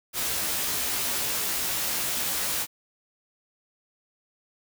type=noise with comb filter; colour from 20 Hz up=white; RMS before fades=-28 dBFS; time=0.13-2.67 s; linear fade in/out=50 ms; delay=16 ms; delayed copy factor=+0.85; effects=none